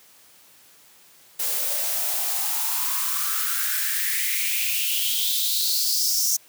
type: noise with high-pass filter sweep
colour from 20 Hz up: blue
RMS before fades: -24 dBFS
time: 1.39-6.37 s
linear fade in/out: 10 ms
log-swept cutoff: 470 to 6000 Hz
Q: 5.9
effects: white hiss -53 dBFS RMS until 6.48 s + high-pass 100 Hz 12 dB/octave